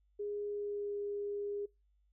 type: tone with pitch glide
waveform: sine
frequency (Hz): 411.9 to 407.9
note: G#4 to G#4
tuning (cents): -14 to -31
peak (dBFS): -36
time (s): 0.19-1.66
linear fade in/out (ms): 10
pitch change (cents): -17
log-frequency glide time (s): 0.47-0.97
effects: noise-tail reverb RT60 0.2 s tail -23 dB re dry + added 50 Hz sine -69 dBFS peak until 2.12 s